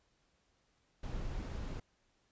brown noise, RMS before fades -40 dBFS, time 1.03-1.8 s, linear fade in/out 5 ms, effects pink hiss -75 dBFS RMS until 2.31 s + resampled to 16000 Hz

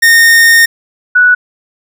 45% pulse / sine tone pair in turn, 1838 / 1475.3 Hz, A#6 / F#6, -25 / -5 cents, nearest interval major third, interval 380 cents, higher first, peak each -3 dBFS, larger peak neither, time 0.02-0.66 / 1.15-1.35 s, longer first, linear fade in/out 10 ms, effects none

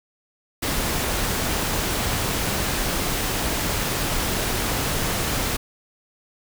pink noise, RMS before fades -24 dBFS, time 0.62-5.57 s, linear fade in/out 10 ms, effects none

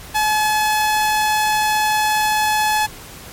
sawtooth tone, 855 Hz, A5, 50 cents flat, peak -11 dBFS, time 0.14-2.87 s, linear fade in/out 20 ms, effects pink hiss -37 dBFS RMS until 3.32 s + MP3 64 kbps

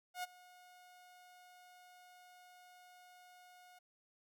sawtooth tone with ADSR envelope, 723 Hz, F#5, 40 cents flat, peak -34 dBFS, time 0.14-3.79 s, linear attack 94 ms, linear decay 22 ms, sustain -21 dB, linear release 8 ms, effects none

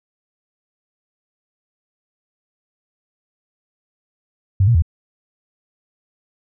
sine tone with pitch steps, 96.8 / 118.3 / 82.1 Hz, G2 / A#2 / E2, -21 / +26 / -6 cents, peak -10 dBFS, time 4.6-4.822 s, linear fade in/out 5 ms, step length 74 ms, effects none

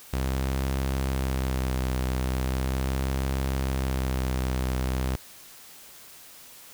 sawtooth tone with vibrato, 65.41 Hz, C2, in tune, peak -21 dBFS, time 0.13-5.16 s, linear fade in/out 5 ms, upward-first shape sine, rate 0.39 Hz, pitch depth 34 cents each way, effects white hiss -48 dBFS RMS until 6.73 s

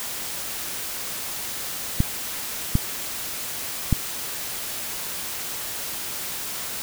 clicks, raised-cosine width 5 ms, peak -5 dBFS, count 3, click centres 2.004 / 2.754 / 3.927 s, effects white hiss -31 dBFS RMS until 6.82 s

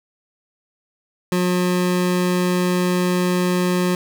25% pulse tone, 180 Hz, F#3, 47 cents flat, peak -13 dBFS, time 1.32-3.95 s, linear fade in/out 2 ms, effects none

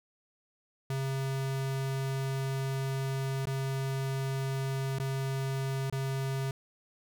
square tone with dropouts, 134.7 Hz, C#3, 49 cents flat, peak -31 dBFS, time 0.9-6.51 s, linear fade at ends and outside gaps 2 ms, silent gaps 3.455-3.47 / 4.986-4.998 / 5.9-5.925 s, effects none

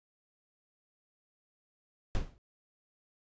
brown noise with exponential decay, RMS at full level -26 dBFS, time 2.15-2.38 s, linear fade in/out 0 ms, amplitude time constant 50 ms, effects resampled to 16000 Hz

